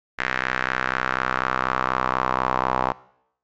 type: tone with band-pass filter sweep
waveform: sawtooth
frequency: 64.1 Hz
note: C2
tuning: 35 cents flat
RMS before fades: -24 dBFS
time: 0.18-2.93 s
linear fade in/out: 20 ms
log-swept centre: 1800 to 940 Hz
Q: 2.9
effects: noise-tail reverb RT60 0.7 s tail -20 dB re dry + resampled to 16000 Hz